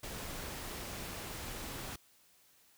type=noise; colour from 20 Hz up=pink; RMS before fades=-43 dBFS; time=0.03-1.96 s; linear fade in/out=5 ms; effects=white hiss -66 dBFS RMS until 2.77 s